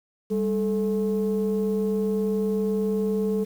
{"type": "tone pair together", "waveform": "sine", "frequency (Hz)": [198.8, 436.1], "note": ["G3", "A4"], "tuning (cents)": [25, -15], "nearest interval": "octave + major second", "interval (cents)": 1360, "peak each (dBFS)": -23, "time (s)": [0.3, 3.45], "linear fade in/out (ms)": 20, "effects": ["tanh soft clip ceiling -17 dBFS", "8-bit"]}